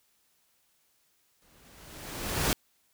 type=noise with exponential growth; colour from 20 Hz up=pink; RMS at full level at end=-25 dBFS; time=1.42-2.53 s; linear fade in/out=1 ms; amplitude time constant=240 ms; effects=white hiss -70 dBFS RMS until 2.93 s